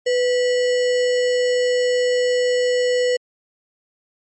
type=tone with sample-and-hold; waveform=sine; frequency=497 Hz; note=B4; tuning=11 cents sharp; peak=-15 dBFS; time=0.06-3.17 s; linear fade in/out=10 ms; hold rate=2450 Hz; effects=MP3 32 kbps